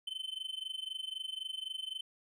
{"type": "tone with amplitude modulation", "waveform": "triangle", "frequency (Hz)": 3068, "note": "G7", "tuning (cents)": -38, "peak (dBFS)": -33, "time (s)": [0.07, 2.01], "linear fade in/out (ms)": 5, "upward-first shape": "sine", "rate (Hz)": 23.9, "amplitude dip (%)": 90, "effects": []}